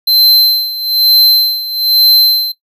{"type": "tone with tremolo", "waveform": "square", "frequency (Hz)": 4100, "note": "C8", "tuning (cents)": -36, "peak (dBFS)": -5, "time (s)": [0.07, 2.52], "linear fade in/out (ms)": 5, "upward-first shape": "sine", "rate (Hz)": 1.1, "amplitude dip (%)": 80, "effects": ["noise-tail reverb RT60 0.1 s tail -17 dB re dry"]}